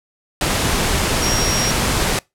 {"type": "tone in noise", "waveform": "sine", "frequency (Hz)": 5610, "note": "F8", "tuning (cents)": 7, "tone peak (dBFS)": -21, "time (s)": [1.22, 1.71], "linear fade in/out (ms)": 2, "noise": "pink", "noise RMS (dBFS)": -18, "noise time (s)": [0.41, 2.19], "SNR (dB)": -6, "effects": ["noise-tail reverb RT60 0.2 s tail -24 dB re dry", "low-pass 11000 Hz 12 dB/octave"]}